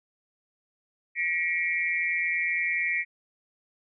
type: tone cluster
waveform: sine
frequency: 1920 / 2172 / 2341 Hz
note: B6 / C#7 / D7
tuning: -49 / -36 / -6 cents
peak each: -28 / -29 / -30 dBFS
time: 1.15-3.05 s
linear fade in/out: 50 ms
effects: none